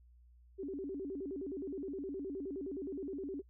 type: tone with vibrato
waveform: sine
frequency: 330 Hz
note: E4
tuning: 2 cents sharp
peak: -38 dBFS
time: 0.58-3.42 s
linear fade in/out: 20 ms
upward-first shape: square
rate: 9.6 Hz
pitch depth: 270 cents each way
effects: noise-tail reverb RT60 0.1 s tail -25 dB re dry + added 60 Hz sine -59 dBFS peak until 3.49 s